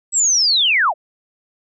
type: linear sweep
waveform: sine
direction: down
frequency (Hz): 7902 to 547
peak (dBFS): -12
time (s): 0.12-0.94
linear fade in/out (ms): 50
effects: none